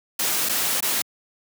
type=noise with dropouts; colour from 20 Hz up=white; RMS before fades=-23 dBFS; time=0.19-1.02 s; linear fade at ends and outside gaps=5 ms; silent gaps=0.489-0.493 / 0.806-0.824 s; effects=high-pass 150 Hz 12 dB/octave